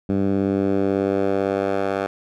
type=tone with band-pass filter sweep; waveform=10% pulse; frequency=98 Hz; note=G2; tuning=in tune; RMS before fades=-21 dBFS; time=0.09-2.07 s; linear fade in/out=5 ms; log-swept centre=210 to 840 Hz; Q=1.1; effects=none